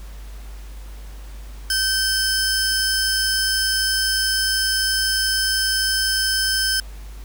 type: tone pair together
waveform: sawtooth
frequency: 1546 / 5203 Hz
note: G6 / E8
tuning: -24 / -23 cents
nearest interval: octave + major sixth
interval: 2101 cents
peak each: -18 dBFS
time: 1.7-6.8 s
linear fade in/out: 2 ms
effects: added 50 Hz sine -33 dBFS peak until 7.24 s + pink hiss -47 dBFS RMS until 7.24 s